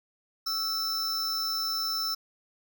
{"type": "tone pair together", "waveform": "square", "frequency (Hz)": [1318.5, 5320], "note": ["E6", "E8"], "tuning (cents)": [0, 15], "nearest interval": "2 octaves", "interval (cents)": 2415, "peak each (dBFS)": [-36, -29], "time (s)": [0.46, 2.15], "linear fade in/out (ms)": 10, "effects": []}